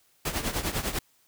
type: noise with tremolo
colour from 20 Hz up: pink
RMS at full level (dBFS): -27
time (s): 0.25-0.99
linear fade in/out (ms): 5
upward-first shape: triangle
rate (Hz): 10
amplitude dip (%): 80
effects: white hiss -65 dBFS RMS until 1.27 s